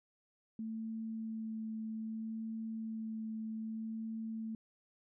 sine tone with vibrato, 221.6 Hz, A3, 13 cents sharp, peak -38 dBFS, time 0.59-4.55 s, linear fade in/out 2 ms, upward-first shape sine, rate 0.63 Hz, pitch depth 11 cents each way, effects none

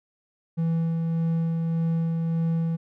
triangle tone with tremolo, 164.81 Hz, E3, in tune, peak -19 dBFS, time 0.57-2.77 s, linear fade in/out 20 ms, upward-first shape sine, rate 1.7 Hz, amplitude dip 25%, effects none

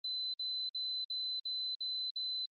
sine tone bursts, 4033 Hz, B7, 36 cents sharp, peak -35 dBFS, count 7, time 0.04-2.458 s, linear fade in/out 5 ms, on 300 ms, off 53 ms, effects Opus 24 kbps

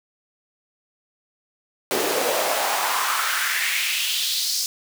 pink noise with high-pass filter sweep, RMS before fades -23 dBFS, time 1.91-4.66 s, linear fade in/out 0 ms, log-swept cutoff 350 to 5400 Hz, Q 3.1, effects none

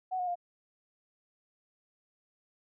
sine tone with pitch steps, 744 / 723.2 / 703.1 Hz, F#5 / F#5 / F5, +9 / -40 / +11 cents, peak -30 dBFS, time 0.11-0.356 s, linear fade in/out 20 ms, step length 82 ms, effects none

